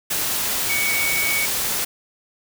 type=tone in noise; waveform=sine; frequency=2241 Hz; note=C#7; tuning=18 cents sharp; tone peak=-21 dBFS; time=0.69-1.46 s; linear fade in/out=10 ms; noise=white; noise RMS=-23 dBFS; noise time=0.1-1.85 s; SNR=-1 dB; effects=none